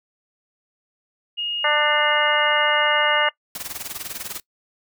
sine tone, 2858 Hz, F7, 39 cents sharp, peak -23 dBFS, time 1.37-3.3 s, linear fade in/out 20 ms
harmonic tone, 298.1 Hz, D4, 26 cents sharp, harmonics 2 / 3 / 4 / 5 / 6 / 7, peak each -24 / -24 / -24 / -24 / -24 / -24 dBFS, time 1.64-3.29 s, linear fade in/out 5 ms
white noise with tremolo, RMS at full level -29 dBFS, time 3.55-4.4 s, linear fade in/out 2 ms, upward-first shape sine, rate 20 Hz, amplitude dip 80%
effects noise-tail reverb RT60 0.1 s tail -22 dB re dry

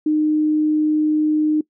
sine tone, 306.1 Hz, D#4, 28 cents flat, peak -14 dBFS, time 0.06-1.61 s, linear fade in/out 5 ms, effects noise-tail reverb RT60 0.1 s tail -21 dB re dry

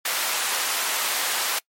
pink high-pass noise, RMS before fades -25 dBFS, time 0.05-1.59 s, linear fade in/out 5 ms, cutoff 930 Hz, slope 12 dB/octave, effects noise-tail reverb RT60 0.1 s tail -25 dB re dry + MP3 64 kbps

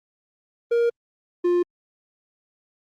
triangle tone pair in turn, 470 / 352.1 Hz, A#4 / F4, +14 / +14 cents, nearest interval perfect fourth, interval 500 cents, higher first, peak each -15 dBFS, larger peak neither, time 0.71-0.9 / 1.44-1.63 s, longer neither, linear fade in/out 10 ms, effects Opus 32 kbps

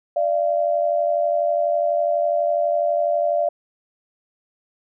sine tone pair together, 590 / 682.1 Hz, D5 / F5, +8 / -41 cents, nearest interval minor third, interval 251 cents, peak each -20 dBFS, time 0.16-3.49 s, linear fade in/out 5 ms, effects none

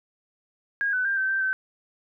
sine tone with pitch steps, 1632 / 1505 / 1591 / 1544 / 1566 / 1537 Hz, G#6 / F#6 / G6 / G6 / G6 / G6, -31 / +29 / +25 / -27 / -2 / -35 cents, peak -22 dBFS, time 0.81-1.53 s, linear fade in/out 0 ms, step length 120 ms, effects none

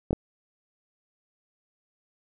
clicks, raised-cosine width 2 ms, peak -12 dBFS, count 2, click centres 0.108 / 0.13 s, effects none

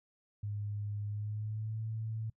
sine tone with pitch glide, 103.4 to 110.82 Hz, G#2 to A2, -7 to +13 cents, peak -35 dBFS, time 0.43-2.3 s, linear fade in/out 5 ms, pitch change +120 cents, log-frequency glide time 1.07-1.83 s, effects noise-tail reverb RT60 0.1 s tail -24 dB re dry

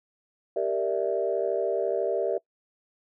sine chord, E half-diminished seventh, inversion first, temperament equal, 392 / 466.2 / 587.3 / 659.3 Hz, G4 / Bb4 / D5 / E5, 0 / 0 / 0 / 0 cents, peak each -29 dBFS, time 0.56-2.38 s, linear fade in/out 5 ms, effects noise-tail reverb RT60 0.1 s tail -23 dB re dry + tanh soft clip ceiling -13 dBFS

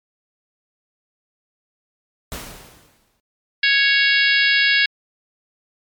pink noise with exponential decay, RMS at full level -29 dBFS, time 2.32-3.2 s, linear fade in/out 0 ms, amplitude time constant 190 ms
harmonic tone, 554.4 Hz, C#5, in tune, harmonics 3 / 4 / 5 / 6 / 7 / 8 / 9, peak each -17 / -19 / -21 / -23 / -24 / -25 / -26 dBFS, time 3.63-4.86 s, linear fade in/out 5 ms
effects MP3 96 kbps

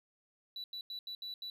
triangle tone bursts at uneven times, 3951 Hz, B7, in tune, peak -38 dBFS, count 6, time 0.56-0.64 / 0.73-0.81 / 0.9-0.99 / 1.07-1.15 / 1.22-1.34 / 1.42-1.5 s, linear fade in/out 2 ms, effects tanh soft clip ceiling -34 dBFS

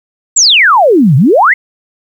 sine exponential two-way sweep, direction down then up, 7870 to 122 to 2211 Hz, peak -3 dBFS, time 0.36-1.54 s, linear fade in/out 10 ms, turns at 1.16 s, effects 7-bit

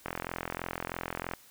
click train, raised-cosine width 0.5 ms, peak -18 dBFS, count 56, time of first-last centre 0.06-1.336 s, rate 43.1 Hz, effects white hiss -57 dBFS RMS until 1.5 s

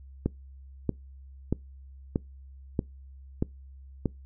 click train, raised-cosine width 3 ms, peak -12 dBFS, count 7, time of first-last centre 0.26-4.057 s, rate 1.58 Hz, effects noise-tail reverb RT60 0.2 s tail -24 dB re dry + added 67 Hz sine -45 dBFS peak until 4.25 s

